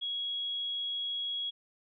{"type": "tone", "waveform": "sine", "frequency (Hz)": 3322, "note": "G#7", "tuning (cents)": 0, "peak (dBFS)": -32, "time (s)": [0.01, 1.51], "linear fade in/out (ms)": 20, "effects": []}